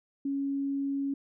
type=tone; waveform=sine; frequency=277.2 Hz; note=C#4; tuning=in tune; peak=-28 dBFS; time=0.25-1.14 s; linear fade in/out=5 ms; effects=none